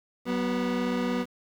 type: tone pair together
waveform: 30% pulse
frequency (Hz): 188.34 / 245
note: F#3 / B3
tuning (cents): +31 / -14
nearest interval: perfect fourth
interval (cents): 455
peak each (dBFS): -29 / -24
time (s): 0.25-1.26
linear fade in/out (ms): 50
effects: low-pass 4000 Hz 12 dB/octave + 8-bit